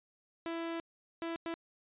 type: tone bursts at uneven times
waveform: sawtooth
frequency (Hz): 332.6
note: E4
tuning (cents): +16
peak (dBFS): -32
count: 3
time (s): 0.46-0.8 / 1.22-1.36 / 1.46-1.54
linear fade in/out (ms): 0
effects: resampled to 8000 Hz